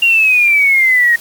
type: exponential sweep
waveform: sine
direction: down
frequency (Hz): 2794 to 1864.7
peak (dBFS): -7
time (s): 0.02-1.16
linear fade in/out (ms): 5
effects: white hiss -34 dBFS RMS until 1.2 s + Opus 48 kbps